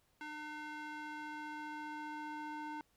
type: tone with band-pass filter sweep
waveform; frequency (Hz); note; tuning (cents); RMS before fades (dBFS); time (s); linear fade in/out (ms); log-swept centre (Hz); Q
square; 302.5; D#4; -49; -45; 0.21-2.81; 0; 1600 to 980; 1.3
effects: pink hiss -75 dBFS RMS until 2.96 s